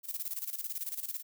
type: noise with tremolo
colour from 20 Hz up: violet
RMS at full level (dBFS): -36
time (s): 0.03-1.23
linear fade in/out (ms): 50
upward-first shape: square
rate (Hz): 18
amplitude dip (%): 75
effects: none